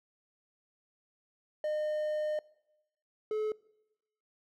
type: tone pair in turn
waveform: triangle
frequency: 609 / 429.9 Hz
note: D#5 / A4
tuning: -37 / -40 cents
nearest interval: tritone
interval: 603 cents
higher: first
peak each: -28 dBFS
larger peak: neither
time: 1.64-2.39 / 3.31-3.52 s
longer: first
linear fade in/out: 2 ms
effects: noise-tail reverb RT60 0.9 s tail -22 dB re dry